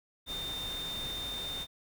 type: tone in noise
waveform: sine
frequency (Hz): 3621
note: A7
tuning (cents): +49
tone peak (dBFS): -36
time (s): 0.26-1.67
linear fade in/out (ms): 50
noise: pink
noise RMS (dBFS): -43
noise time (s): 0.26-1.67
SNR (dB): +4
effects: none